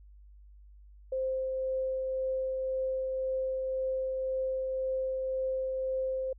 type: tone with tremolo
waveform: sine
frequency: 523.3 Hz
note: C5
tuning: in tune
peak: -28 dBFS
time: 1.12-6.33 s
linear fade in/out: 5 ms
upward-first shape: triangle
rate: 1.9 Hz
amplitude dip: 25%
effects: added 50 Hz sine -51 dBFS peak until 6.38 s